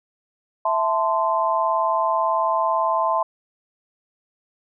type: chord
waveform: sine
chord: A minor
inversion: second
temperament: equal with one note detuned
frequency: 659.3 / 880 / 1038.1 Hz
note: E5 / A5 / C6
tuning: 0 / 0 / -14 cents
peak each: -23 / -23 / -21 dBFS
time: 0.65-3.23 s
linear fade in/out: 5 ms
effects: none